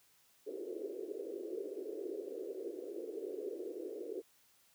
pink band-pass noise, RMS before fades -43 dBFS, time 0.46-4.22 s, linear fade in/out 20 ms, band 350 to 470 Hz, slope 48 dB/octave, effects white hiss -69 dBFS RMS until 4.74 s + high-pass 60 Hz 12 dB/octave

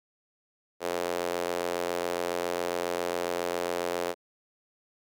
sawtooth tone with high-pass filter, 87.31 Hz, F2, in tune, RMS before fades -31 dBFS, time 0.8-4.15 s, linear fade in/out 50 ms, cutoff 480 Hz, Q 2.3, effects none

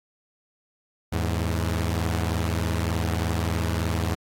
sawtooth tone pair together, 82.1 / 105.42 Hz, E2 / G#2, -6 / +26 cents, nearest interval major third, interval 432 cents, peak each -21 / -24 dBFS, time 1.12-4.15 s, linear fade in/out 10 ms, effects AAC 48 kbps

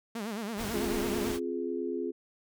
sawtooth tone with vibrato, 216 Hz, A3, 32 cents flat, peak -30 dBFS, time 0.15-1.32 s, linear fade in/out 5 ms, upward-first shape sine, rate 9.1 Hz, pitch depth 150 cents each way
pink noise, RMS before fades -38 dBFS, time 0.56-1.4 s, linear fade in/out 50 ms
sine chord, F minor, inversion second, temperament just, 261.9 / 349.2 / 419.1 Hz, C4 / F4 / Ab4, +2 / 0 / +16 cents, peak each -36 / -34 / -35 dBFS, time 0.73-2.12 s, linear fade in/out 20 ms
effects none

